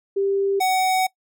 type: tone pair in turn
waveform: sine / square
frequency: 394.4 / 749.7 Hz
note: G4 / F#5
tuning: +11 / +23 cents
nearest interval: major seventh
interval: 1112 cents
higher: second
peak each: -18 dBFS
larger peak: neither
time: 0.16-0.6 / 0.6-1.07 s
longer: second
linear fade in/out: 10 ms
effects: noise-tail reverb RT60 0.1 s tail -21 dB re dry